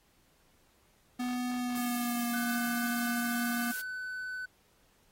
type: tone with pitch glide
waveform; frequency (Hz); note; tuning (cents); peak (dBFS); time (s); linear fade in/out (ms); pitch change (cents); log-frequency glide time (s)
square; 247.6 to 238.6; B3 to A#3; +5 to +41; -32; 1.19-3.72; 10; -64; 1.56-2.28
type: noise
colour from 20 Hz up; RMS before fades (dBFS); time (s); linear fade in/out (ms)
blue; -40; 1.75-3.82; 10
type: tone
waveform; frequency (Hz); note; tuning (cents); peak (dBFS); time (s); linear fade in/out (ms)
triangle; 1505; F#6; +29; -34; 2.33-4.46; 10
effects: pink hiss -68 dBFS RMS until 5.11 s + AAC 48 kbps